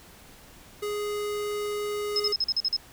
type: tone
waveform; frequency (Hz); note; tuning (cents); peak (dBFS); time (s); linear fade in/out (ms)
square; 415.3; G#4; 0; -29; 0.82-2.33; 10
type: tone bursts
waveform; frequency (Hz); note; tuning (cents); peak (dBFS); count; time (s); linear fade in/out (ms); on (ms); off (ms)
sine; 5160; E8; -38; -22; 8; 2.16-2.765; 2; 38; 43
effects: pink hiss -51 dBFS RMS until 2.92 s